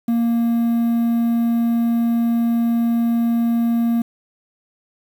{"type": "tone with quantisation", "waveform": "triangle", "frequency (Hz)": 233.1, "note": "A#3", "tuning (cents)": 0, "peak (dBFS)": -13, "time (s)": [0.08, 4.02], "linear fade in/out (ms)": 5, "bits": 7, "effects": []}